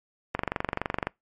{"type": "click train", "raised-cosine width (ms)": 0.5, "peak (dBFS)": -11, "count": 18, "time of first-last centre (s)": [0.35, 1.07], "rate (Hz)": 23.6, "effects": ["noise-tail reverb RT60 0.2 s tail -25 dB re dry", "MP3 64 kbps"]}